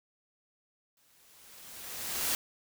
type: noise with exponential growth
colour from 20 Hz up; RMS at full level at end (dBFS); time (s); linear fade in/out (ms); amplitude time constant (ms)
white; -29; 0.97-2.35; 1; 300
effects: none